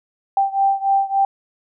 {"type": "beating tone pair", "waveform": "sine", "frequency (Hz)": [784, 787.5], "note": ["G5", "G5"], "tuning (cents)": [0, 8], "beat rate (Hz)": 3.5, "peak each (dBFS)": [-17, -19], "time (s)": [0.37, 1.25], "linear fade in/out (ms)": 2, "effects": []}